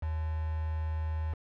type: tone with quantisation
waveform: sine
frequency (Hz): 79.1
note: D#2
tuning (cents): +29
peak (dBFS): -30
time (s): 0.02-1.34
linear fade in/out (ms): 10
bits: 7
effects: low-pass 2000 Hz 12 dB/octave